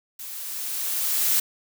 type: noise with level ramp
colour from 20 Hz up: blue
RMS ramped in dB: -37 to -20 dBFS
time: 0.19-1.4 s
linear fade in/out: 5 ms
effects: none